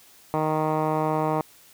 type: tone with low-pass filter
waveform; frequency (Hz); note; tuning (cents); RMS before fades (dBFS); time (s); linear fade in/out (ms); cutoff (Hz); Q
10% pulse; 155.56; D#3; 0; -24; 0.34-1.41; 0; 1100; 1.8
effects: white hiss -53 dBFS RMS until 1.73 s